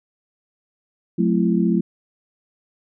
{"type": "tone cluster", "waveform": "sine", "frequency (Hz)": [181.7, 216.9, 257.1, 337.1], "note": ["F#3", "A3", "C4", "E4"], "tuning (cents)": [-31, -25, -30, 39], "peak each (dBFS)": [-19, -20, -25, -22], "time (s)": [1.18, 1.81], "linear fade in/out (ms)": 10, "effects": []}